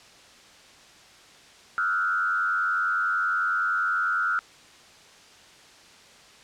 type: tone with frequency modulation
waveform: sine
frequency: 1400 Hz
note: F6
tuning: 4 cents sharp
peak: -22 dBFS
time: 1.78-4.39 s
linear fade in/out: 0 ms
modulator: 89.2 Hz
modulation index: 1.1
effects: white hiss -51 dBFS RMS until 6.43 s + low-pass 6000 Hz 12 dB/octave